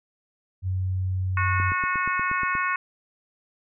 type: tone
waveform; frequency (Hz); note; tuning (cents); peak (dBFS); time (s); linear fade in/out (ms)
sine; 93.2; F#2; +13; -23; 0.62-1.74; 50
type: harmonic tone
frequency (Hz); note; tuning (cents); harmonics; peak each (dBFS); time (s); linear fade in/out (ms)
364.9; F#4; -24; 3 / 4 / 5 / 6 / 7; -26 / -28 / -30 / -32 / -33; 1.37-2.76; 2
type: click train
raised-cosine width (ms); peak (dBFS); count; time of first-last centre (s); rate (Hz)
3; -23; 9; 1.6-2.552; 8.4
effects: none